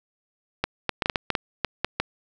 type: clicks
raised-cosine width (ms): 0.3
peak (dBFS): -6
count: 11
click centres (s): 0.64 / 0.893 / 1.022 / 1.059 / 1.098 / 1.158 / 1.303 / 1.352 / 1.647 / 1.846 / 2
effects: none